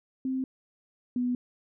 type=tone pair in turn; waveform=sine; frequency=261.6 / 246.9 Hz; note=C4 / B3; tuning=0 / 0 cents; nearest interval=minor second; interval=100 cents; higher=first; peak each=-27 / -25 dBFS; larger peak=second; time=0.25-0.44 / 1.16-1.35 s; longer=neither; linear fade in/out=2 ms; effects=none